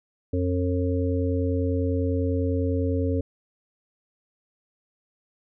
harmonic tone, 90 Hz, F#2, 47 cents flat, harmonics 1 / 3 / 5 / 6, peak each -24 / -27 / -29 / -33 dBFS, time 0.33-3.21 s, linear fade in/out 5 ms, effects none

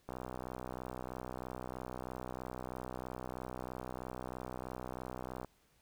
click train, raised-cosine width 1 ms, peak -28 dBFS, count 339, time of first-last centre 0.09-5.447 s, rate 63.1 Hz, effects pink hiss -71 dBFS RMS until 5.81 s

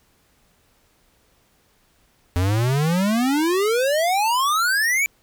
square exponential sweep, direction up, 86 to 2349 Hz, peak -18 dBFS, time 2.36-5.06 s, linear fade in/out 0 ms, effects pink hiss -61 dBFS RMS until 5.22 s

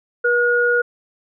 sine tone pair together, 481.3 / 1441 Hz, B4 / F#6, -45 / -46 cents, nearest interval octave + perfect fifth, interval 1899 cents, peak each -17 / -16 dBFS, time 0.24-0.82 s, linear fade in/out 10 ms, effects none

